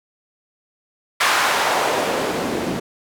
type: noise with band-pass filter sweep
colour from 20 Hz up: white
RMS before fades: -20 dBFS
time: 1.2-2.8 s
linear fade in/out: 10 ms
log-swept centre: 1400 to 220 Hz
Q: 1.2
effects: none